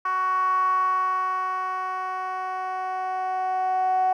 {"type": "tone with band-pass filter sweep", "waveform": "10% pulse", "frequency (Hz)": 372.9, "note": "F#4", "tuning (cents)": 14, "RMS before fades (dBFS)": -25, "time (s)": [0.05, 4.13], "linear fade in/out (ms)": 5, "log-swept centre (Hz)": [1200, 750], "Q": 8.9, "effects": []}